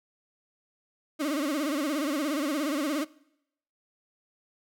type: tone with vibrato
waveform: 35% pulse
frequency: 292 Hz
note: D4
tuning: 10 cents flat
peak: -25 dBFS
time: 1.19-3.05 s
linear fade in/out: 20 ms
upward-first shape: sine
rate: 17 Hz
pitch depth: 140 cents each way
effects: noise-tail reverb RT60 0.8 s tail -22 dB re dry